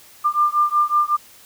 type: beating tone pair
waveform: sine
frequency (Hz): 1193 / 1198.4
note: D6 / D6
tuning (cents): +27 / +35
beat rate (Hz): 5.4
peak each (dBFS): -18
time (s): 0.24-1.17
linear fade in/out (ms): 20
effects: white hiss -47 dBFS RMS until 1.45 s